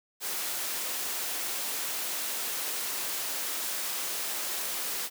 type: high-pass noise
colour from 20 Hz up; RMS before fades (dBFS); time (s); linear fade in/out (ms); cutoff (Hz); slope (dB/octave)
white; -33; 0.2-5.1; 50; 290; 12
effects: none